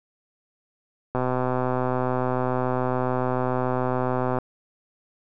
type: click train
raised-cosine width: 1 ms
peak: -11 dBFS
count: 412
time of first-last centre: 1.15-4.386 s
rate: 127 Hz
effects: none